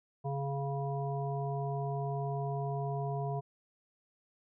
harmonic tone, 139.2 Hz, C#3, 8 cents sharp, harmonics 1 / 3 / 5 / 7, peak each -34 / -40 / -39 / -44 dBFS, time 0.24-3.41 s, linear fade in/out 20 ms, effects none

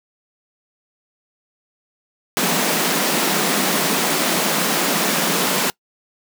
pink high-pass noise, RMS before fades -19 dBFS, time 2.37-5.7 s, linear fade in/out 0 ms, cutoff 160 Hz, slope 96 dB/octave, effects noise-tail reverb RT60 0.1 s tail -24 dB re dry

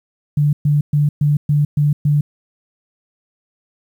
sine tone bursts, 146.83 Hz, D3, in tune, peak -11 dBFS, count 7, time 0.37-2.21 s, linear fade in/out 5 ms, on 160 ms, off 120 ms, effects 8-bit

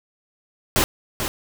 pink noise with echo, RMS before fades -18 dBFS, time 0.76-0.84 s, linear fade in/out 0 ms, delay 440 ms, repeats 1, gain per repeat -7 dB, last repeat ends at 1.28 s, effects none

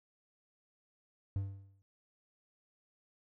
triangle tone with exponential decay, 98 Hz, G2, in tune, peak -28 dBFS, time 1.36-1.82 s, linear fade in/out 0 ms, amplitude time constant 100 ms, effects none

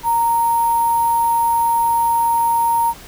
sine tone with sample-and-hold, 930 Hz, A#5, 4 cents flat, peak -13 dBFS, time 0.03-2.94 s, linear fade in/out 50 ms, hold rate 11025 Hz, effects pink hiss -39 dBFS RMS until 3.07 s

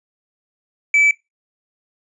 triangle tone, 2306 Hz, D7, 32 cents flat, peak -9 dBFS, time 0.94-1.11 s, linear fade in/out 2 ms, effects noise-tail reverb RT60 0.2 s tail -21 dB re dry + resampled to 22050 Hz

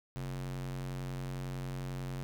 square tone with high-pass filter, 45.52 Hz, F#1, 28 cents flat, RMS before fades -39 dBFS, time 0.16-2.23 s, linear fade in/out 0 ms, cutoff 94 Hz, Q 9.5, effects none

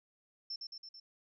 sine tone with echo, 5350 Hz, E8, 25 cents sharp, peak -38 dBFS, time 0.5-0.56 s, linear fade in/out 5 ms, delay 110 ms, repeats 4, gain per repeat -3 dB, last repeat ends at 1 s, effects none

